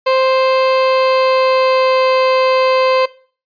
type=tone with pitch glide; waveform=30% pulse; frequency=523.3 to 519.7 Hz; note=C5 to C5; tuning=0 to -12 cents; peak=-8 dBFS; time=0.06-3.06 s; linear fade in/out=10 ms; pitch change=-12 cents; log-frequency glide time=0.71-2.06 s; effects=noise-tail reverb RT60 0.4 s tail -19 dB re dry + resampled to 11025 Hz